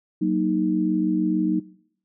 sine chord, D# minor, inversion first, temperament just, 186.68 / 233.3 / 311.1 Hz, F#3 / A#3 / D#4, +16 / +2 / 0 cents, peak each -23 / -27 / -22 dBFS, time 0.21-1.6 s, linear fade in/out 10 ms, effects noise-tail reverb RT60 0.7 s tail -22 dB re dry

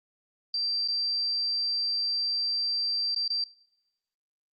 sine tone with dropouts, 4699 Hz, D8, in tune, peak -26 dBFS, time 0.54-3.44 s, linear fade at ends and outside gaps 2 ms, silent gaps 0.877-0.884 / 3.147-3.161 / 3.279-3.302 s, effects noise-tail reverb RT60 0.8 s tail -21 dB re dry + Opus 48 kbps

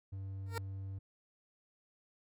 triangle tone, 96.8 Hz, G2, 21 cents flat, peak -38 dBFS, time 0.12-0.99 s, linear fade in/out 10 ms
15% pulse tone with exponential growth, 460 Hz, A#4, 23 cents flat, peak -28 dBFS, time 0.46-0.58 s, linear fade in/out 2 ms, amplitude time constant 26 ms
effects none

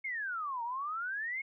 sine exponential two-way sweep, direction down then up, 2200 to 912 to 2200 Hz, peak -34 dBFS, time 0.04-1.42 s, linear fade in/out 10 ms, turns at 0.63 s, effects none

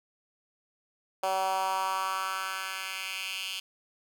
10% pulse tone with high-pass filter sweep, 190 Hz, F#3, 46 cents sharp, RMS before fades -32 dBFS, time 1.23-3.6 s, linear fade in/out 5 ms, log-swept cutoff 650 to 3100 Hz, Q 2.8, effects none

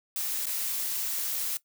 blue noise with dropouts, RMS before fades -31 dBFS, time 0.16-1.57 s, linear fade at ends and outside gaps 1 ms, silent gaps 0.457-0.467 s, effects noise-tail reverb RT60 0.1 s tail -18 dB re dry

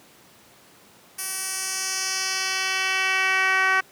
10% pulse tone with band-pass filter sweep, 379.5 Hz, F#4, 44 cents sharp, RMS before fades -24 dBFS, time 1.18-3.81 s, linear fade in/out 10 ms, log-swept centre 11000 to 1600 Hz, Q 1.5, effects pink hiss -52 dBFS RMS until 3.91 s + high-pass 150 Hz 12 dB/octave

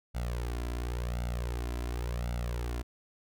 sawtooth tone with flanger, 59.7 Hz, A#1, 42 cents sharp, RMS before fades -34 dBFS, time 0.14-2.83 s, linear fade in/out 20 ms, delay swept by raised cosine 1.4 to 3 ms, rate 0.92 Hz, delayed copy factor +0.75, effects none

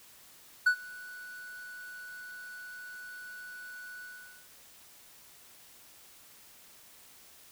triangle tone with ADSR envelope, 1480 Hz, F#6, in tune, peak -17 dBFS, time 0.66-4.48 s, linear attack 9 ms, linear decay 81 ms, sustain -24 dB, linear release 460 ms, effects white hiss -56 dBFS RMS until 7.51 s

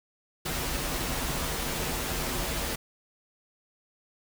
pink noise with comb filter, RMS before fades -31 dBFS, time 0.45-2.76 s, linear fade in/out 10 ms, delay 9.8 ms, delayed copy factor -0.55, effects none

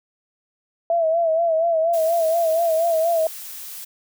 sine tone with vibrato, 659.3 Hz, E5, in tune, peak -16 dBFS, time 0.9-3.27 s, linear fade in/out 2 ms, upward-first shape sine, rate 4.2 Hz, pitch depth 66 cents each way
blue noise, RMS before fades -35 dBFS, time 1.93-3.85 s, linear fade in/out 10 ms
effects none

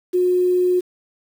sine tone with quantisation, 361.6 Hz, F#4, 40 cents flat, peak -14 dBFS, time 0.13-0.81 s, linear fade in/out 20 ms, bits 7, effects none

